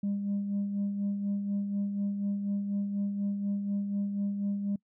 sine tone with tremolo, 201.2 Hz, G3, 45 cents sharp, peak -25 dBFS, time 0.03-4.76 s, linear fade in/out 5 ms, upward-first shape sine, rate 4.1 Hz, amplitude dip 50%, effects noise-tail reverb RT60 0.1 s tail -25 dB re dry + tanh soft clip ceiling -25 dBFS

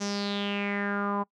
sawtooth tone with low-pass filter sweep, 202.2 Hz, G#3, 46 cents flat, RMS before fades -30 dBFS, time 0-1.24 s, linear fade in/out 20 ms, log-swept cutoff 6200 to 970 Hz, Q 5.5, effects noise-tail reverb RT60 0.1 s tail -24 dB re dry

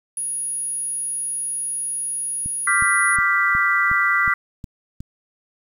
sine tone, 10420 Hz, E9, 21 cents flat, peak -23 dBFS, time 0.17-3.16 s, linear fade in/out 2 ms
click train, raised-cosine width 5 ms, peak -20 dBFS, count 8, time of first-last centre 2.46-5.005 s, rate 2.75 Hz
sine chord, G dominant seventh, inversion second, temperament equal, 1174.7 / 1396.9 / 1568 / 1975.5 Hz, D6 / F6 / G6 / B6, 0 / 0 / 0 / 0 cents, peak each -22 / -21 / -24 / -19 dBFS, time 2.67-4.34 s, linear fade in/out 5 ms
effects 8-bit

